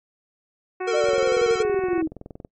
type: harmonic tone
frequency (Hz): 370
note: F#4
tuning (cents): 0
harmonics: 1 / 2 / 3 / 4 / 5 / 6 / 7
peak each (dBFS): -26 / -32 / -36 / -38 / -40 / -42 / -43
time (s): 0.8-2.02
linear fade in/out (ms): 10
type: tone with vibrato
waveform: square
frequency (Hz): 455.2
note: A#4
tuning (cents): -41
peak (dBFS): -22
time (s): 0.87-1.63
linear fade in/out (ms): 10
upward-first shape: sine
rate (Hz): 11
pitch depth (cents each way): 49
type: linear sweep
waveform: sine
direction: down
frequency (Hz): 609 to 310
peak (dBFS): -20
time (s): 0.93-2.08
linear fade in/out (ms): 20
type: click train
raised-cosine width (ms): 2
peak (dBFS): -24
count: 31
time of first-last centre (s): 1.04-2.448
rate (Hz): 21.3
effects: noise-tail reverb RT60 0.1 s tail -26 dB re dry + MP3 32 kbps